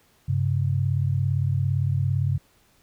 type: tone pair together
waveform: sine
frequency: 98 / 135.63 Hz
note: G2 / C#3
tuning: 0 / -37 cents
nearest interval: tritone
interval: 563 cents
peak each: -23 dBFS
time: 0.28-2.38 s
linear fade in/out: 10 ms
effects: pink hiss -61 dBFS RMS until 2.82 s